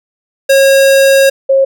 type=tone pair in turn; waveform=square / sine; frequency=544 / 540.2 Hz; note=C#5 / C#5; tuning=-33 / -45 cents; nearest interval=unison; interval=12 cents; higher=first; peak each=-5 dBFS; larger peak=neither; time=0.49-1.3 / 1.49-1.65 s; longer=first; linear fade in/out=10 ms; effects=none